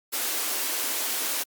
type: high-pass noise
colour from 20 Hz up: white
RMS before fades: -28 dBFS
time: 0.12-1.44 s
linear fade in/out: 20 ms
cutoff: 240 Hz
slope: 96 dB/octave
effects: Opus 48 kbps